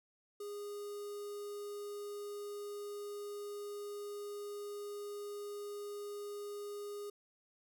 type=tone with notch filter; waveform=square; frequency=410 Hz; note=G#4; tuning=22 cents flat; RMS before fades=-44 dBFS; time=0.4-7.1 s; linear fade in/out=5 ms; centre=2200 Hz; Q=0.65; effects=none